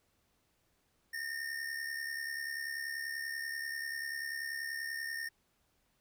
square tone with amplitude modulation, 1826 Hz, A#6, 36 cents flat, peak -35 dBFS, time 1.13-5.29 s, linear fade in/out 10 ms, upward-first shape sine, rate 70.3 Hz, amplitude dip 60%, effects pink hiss -75 dBFS RMS until 6 s

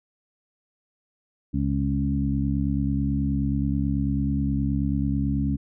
harmonic tone with a mistuned harmonic, 69.3 Hz, C#2, in tune, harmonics 1 / 2 / 3 / 4, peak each -27 / -27 / -27 / -27 dBFS, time 1.53-5.57 s, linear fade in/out 20 ms, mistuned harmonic 1, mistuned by +22 cents, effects none

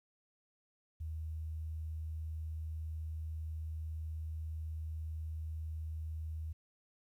sine tone, 79.1 Hz, D#2, 29 cents sharp, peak -38 dBFS, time 1-6.53 s, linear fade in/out 10 ms, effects 12-bit

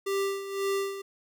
square tone with tremolo, 393.6 Hz, G4, 7 cents sharp, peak -26 dBFS, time 0.06-1.02 s, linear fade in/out 10 ms, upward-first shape sine, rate 1.9 Hz, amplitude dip 70%, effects none

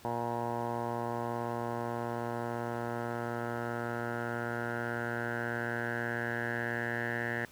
10% pulse tone with low-pass filter sweep, 118.3 Hz, A#2, 26 cents sharp, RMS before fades -35 dBFS, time 0.05-7.45 s, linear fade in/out 0 ms, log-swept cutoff 960 to 1800 Hz, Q 6.1, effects pink hiss -56 dBFS RMS until 7.51 s + high-pass 60 Hz 12 dB/octave

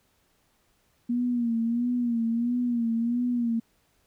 sine tone with vibrato, 236.8 Hz, A#3, 27 cents sharp, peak -23 dBFS, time 1.09-3.6 s, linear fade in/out 10 ms, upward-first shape sine, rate 1.5 Hz, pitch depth 66 cents each way, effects pink hiss -68 dBFS RMS until 4.06 s

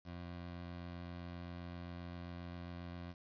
20% pulse tone with vibrato, 87.5 Hz, F2, 4 cents sharp, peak -40 dBFS, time 0.04-3.15 s, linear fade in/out 50 ms, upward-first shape sine, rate 7.3 Hz, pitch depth 9 cents each way, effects resampled to 11025 Hz + 11-bit

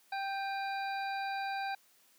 harmonic tone with a mistuned harmonic, 784 Hz, G5, in tune, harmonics 1 / 2 / 3 / 5 / 6, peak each -35 / -41 / -45 / -49 / -51 dBFS, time 0.12-1.75 s, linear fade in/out 5 ms, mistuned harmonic 3, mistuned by +49 cents, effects white hiss -66 dBFS RMS until 2.18 s + high-pass 200 Hz 12 dB/octave

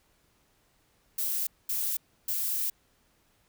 violet noise bursts at uneven times, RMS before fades -30 dBFS, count 3, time 1.18-1.47 / 1.69-1.97 / 2.28-2.7 s, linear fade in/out 5 ms, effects pink hiss -68 dBFS RMS until 3.48 s

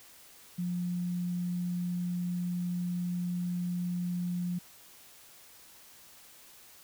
sine tone, 177 Hz, F3, 23 cents sharp, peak -30 dBFS, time 0.58-4.59 s, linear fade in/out 10 ms, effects white hiss -55 dBFS RMS until 6.83 s

